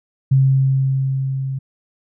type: tone with level ramp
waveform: sine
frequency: 134.1 Hz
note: C3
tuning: 43 cents sharp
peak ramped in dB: -9 to -21 dBFS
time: 0.31-1.59 s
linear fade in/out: 10 ms
effects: none